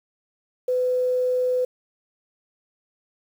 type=tone; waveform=sine; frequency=503 Hz; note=B4; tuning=32 cents sharp; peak=-19 dBFS; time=0.68-1.65 s; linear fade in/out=5 ms; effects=8-bit